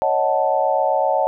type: chord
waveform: sine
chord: D# half-diminished seventh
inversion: third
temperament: equal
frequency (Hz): 554.4 / 622.3 / 740 / 880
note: C#5 / D#5 / F#5 / A5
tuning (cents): 0 / 0 / 0 / 0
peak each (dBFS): -21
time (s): 0.02-1.27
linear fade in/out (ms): 0
effects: none